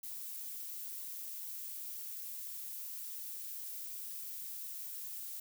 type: noise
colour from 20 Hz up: violet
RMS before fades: -44 dBFS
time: 0.03-5.4 s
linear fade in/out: 5 ms
effects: none